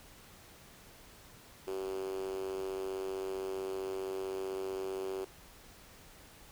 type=tone with high-pass filter; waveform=5% pulse; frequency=95.5 Hz; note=G2; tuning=45 cents flat; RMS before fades=-38 dBFS; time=1.67-5.25 s; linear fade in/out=10 ms; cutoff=380 Hz; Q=8.5; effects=pink hiss -56 dBFS RMS until 6.51 s